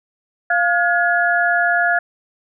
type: tone cluster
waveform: sine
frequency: 695 / 1432 / 1690 Hz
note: F5 / F6 / G#6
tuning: -9 / +43 / +30 cents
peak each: -18 dBFS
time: 0.5-1.99 s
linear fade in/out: 5 ms
effects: none